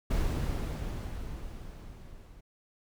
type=noise with level ramp; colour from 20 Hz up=brown; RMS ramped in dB=-27 to -51 dBFS; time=0.1-2.41 s; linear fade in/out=10 ms; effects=none